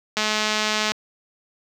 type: click train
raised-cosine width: 0.2 ms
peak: -5 dBFS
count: 161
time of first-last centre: 0.17-0.918 s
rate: 214 Hz
effects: high-pass 60 Hz 12 dB/octave + 7-bit